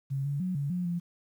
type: tone with pitch steps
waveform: sine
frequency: 136.6 / 142.2 / 183.6 / 141.9 / 179 / 173.2 Hz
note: C#3 / C#3 / F#3 / C#3 / F3 / F3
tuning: -25 / +45 / -13 / +41 / +43 / -14 cents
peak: -28 dBFS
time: 0.1-1 s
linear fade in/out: 20 ms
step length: 150 ms
effects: 10-bit